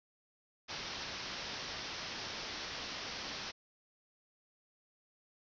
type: low-pass noise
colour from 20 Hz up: white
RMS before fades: -43 dBFS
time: 0.68-3.52 s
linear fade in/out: 20 ms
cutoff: 5800 Hz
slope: 96 dB/octave
effects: none